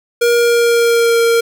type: tone with pitch glide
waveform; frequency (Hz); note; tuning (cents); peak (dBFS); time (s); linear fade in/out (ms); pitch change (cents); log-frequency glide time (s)
square; 474 to 463.7; A#4 to A#4; +29 to -9; -10; 0.21-1.41; 10; -38; 0.33-1.2
effects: none